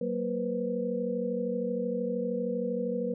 sine tone cluster, 188 / 234.4 / 485.1 / 518 Hz, F#3 / A#3 / B4 / C5, +28 / +10 / -31 / -17 cents, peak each -35 / -34 / -31 / -38 dBFS, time 0.01-3.14 s, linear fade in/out 5 ms, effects none

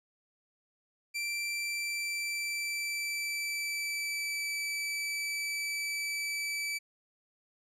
sawtooth tone with pitch glide, 2349 to 2310 Hz, D7 to D7, 0 to -29 cents, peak -29 dBFS, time 1.14-6.79 s, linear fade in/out 20 ms, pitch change -29 cents, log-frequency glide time 1.39-4.56 s, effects low-pass 12000 Hz 12 dB/octave

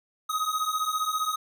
square beating tone pair, 1251 / 1266 Hz, D#6 / D#6, +9 / +30 cents, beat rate 15 Hz, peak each -30 / -29 dBFS, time 0.29-1.36 s, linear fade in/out 10 ms, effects none

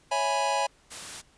square chord, C# minor seventh, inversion none, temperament equal, 554.4 / 659.3 / 830.6 / 987.8 Hz, C#5 / E5 / G#5 / B5, 0 / 0 / 0 / 0 cents, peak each -32 / -34 / -28 / -31 dBFS, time 0.11-0.67 s, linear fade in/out 10 ms
white noise, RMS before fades -39 dBFS, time 0.9-1.22 s, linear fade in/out 20 ms
effects pink hiss -61 dBFS RMS until 1.37 s + resampled to 22050 Hz

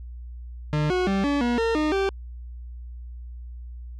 40% pulse tone with pitch steps, 150.6 / 365.3 / 195.1 / 285.7 / 240.5 / 456.6 / 305.7 / 389.9 Hz, D3 / F#4 / G3 / D4 / B3 / A#4 / D#4 / G4, +44 / -22 / -8 / -48 / -46 / -36 / -30 / -9 cents, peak -20 dBFS, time 0.73-2.09 s, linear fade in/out 0 ms, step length 170 ms, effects added 60 Hz sine -35 dBFS peak until 3.99 s + low-pass 4000 Hz 12 dB/octave

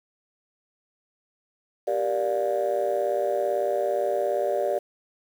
sine chord, G minor seventh, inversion none, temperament just, 392 / 470.4 / 588 / 705.6 Hz, G4 / Bb4 / D5 / F5, 0 / +16 / +2 / +18 cents, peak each -28 / -29 / -24 / -29 dBFS, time 1.87-4.79 s, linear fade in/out 10 ms, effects tanh soft clip ceiling -15 dBFS + 8-bit

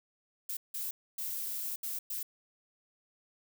violet noise bursts at uneven times, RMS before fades -37 dBFS, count 5, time 0.49-0.57 / 0.74-0.91 / 1.18-1.76 / 1.83-1.99 / 2.1-2.23 s, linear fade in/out 5 ms, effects none

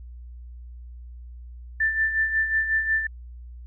sine tone with tremolo, 1772 Hz, A6, 12 cents sharp, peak -18 dBFS, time 1.8-3.07 s, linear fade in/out 5 ms, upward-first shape sine, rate 5.5 Hz, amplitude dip 60%, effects added 60 Hz sine -38 dBFS peak until 3.66 s

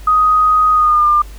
sine tone with pitch glide, 1250 to 1199.1 Hz, D#6 to D6, +8 to +36 cents, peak -8 dBFS, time 0.07-1.22 s, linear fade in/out 5 ms, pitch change -72 cents, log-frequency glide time 0.72-1.07 s, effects added 50 Hz sine -30 dBFS peak until 1.38 s + pink hiss -42 dBFS RMS until 1.38 s

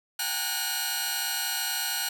10% pulse tone cluster, 743 / 808 / 919 / 1453 / 4089 Hz, F#5 / G#5 / A#5 / F#6 / C8, +7 / -48 / -25 / -32 / -41 cents, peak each -31 / -29 / -31 / -23 / -25 dBFS, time 0.19-2.09 s, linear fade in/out 5 ms, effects none

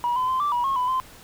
sine tone with pitch steps, 963 / 1016 / 1036 / 1169 / 967 / 1084 / 998 / 1036 Hz, B5 / B5 / C6 / D6 / B5 / C#6 / B5 / C6, -44 / +49 / -17 / -8 / -37 / -39 / +18 / -17 cents, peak -19 dBFS, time 0.04-1 s, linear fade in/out 0 ms, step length 120 ms, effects tanh soft clip ceiling -18 dBFS + pink hiss -47 dBFS RMS until 1.23 s

